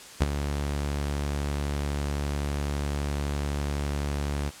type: tone with ADSR envelope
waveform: sawtooth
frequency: 71.9 Hz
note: D2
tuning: 36 cents flat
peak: -13 dBFS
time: 0.2-4.51 s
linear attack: 21 ms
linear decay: 24 ms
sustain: -10 dB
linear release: 30 ms
effects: white hiss -45 dBFS RMS until 4.6 s + low-pass 9000 Hz 12 dB/octave